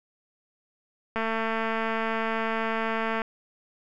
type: click train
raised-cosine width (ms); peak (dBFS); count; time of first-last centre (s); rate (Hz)
0.5; -14; 462; 1.16-3.218; 224
effects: none